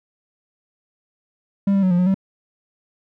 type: tone with pitch steps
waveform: triangle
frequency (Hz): 198.2 / 196.3 / 185.6 / 175.9 / 181 / 192.4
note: G3 / G3 / F#3 / F3 / F#3 / G3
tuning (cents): +19 / +3 / +6 / +13 / -38 / -32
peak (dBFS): -12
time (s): 1.67-2.144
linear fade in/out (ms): 5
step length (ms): 79
effects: none